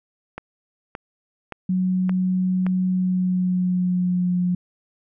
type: click train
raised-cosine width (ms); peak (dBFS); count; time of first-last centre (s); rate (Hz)
0.5; -16; 5; 0.38-2.666; 1.75
type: tone with pitch glide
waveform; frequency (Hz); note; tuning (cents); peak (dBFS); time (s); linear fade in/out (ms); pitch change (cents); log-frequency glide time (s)
sine; 184.6 to 179.03; F#3 to F3; -4 to +43; -18; 1.69-4.55; 5; -53; 2.88-4.36
effects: none